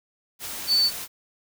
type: tone in noise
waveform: sine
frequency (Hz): 4508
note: C#8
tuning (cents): +28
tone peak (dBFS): -17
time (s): 0.67-0.91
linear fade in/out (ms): 50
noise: white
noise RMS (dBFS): -34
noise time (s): 0.39-1.08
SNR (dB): +14
effects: none